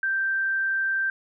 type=tone; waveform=sine; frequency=1568 Hz; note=G6; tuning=in tune; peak=-22 dBFS; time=0.03-1.1 s; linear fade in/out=2 ms; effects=none